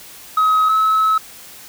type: tone pair in turn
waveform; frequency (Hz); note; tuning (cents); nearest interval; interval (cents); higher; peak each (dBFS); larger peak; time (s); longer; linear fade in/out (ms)
sine; 1271 / 1292.5; D#6 / E6; +36 / -34; unison; 30; second; -9 / -10; first; 0.37-0.69 / 0.69-1.18; second; 5
effects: tanh soft clip ceiling -10 dBFS + white hiss -39 dBFS RMS until 1.68 s